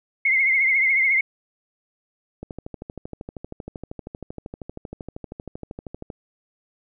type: tone with vibrato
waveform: sine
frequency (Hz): 2128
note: C7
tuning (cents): +29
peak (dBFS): -16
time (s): 0.25-1.21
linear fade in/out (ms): 5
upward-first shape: triangle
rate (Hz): 14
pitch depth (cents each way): 80
type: click train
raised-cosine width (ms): 2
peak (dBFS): -20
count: 48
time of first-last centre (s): 2.43-6.102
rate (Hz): 12.8
effects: none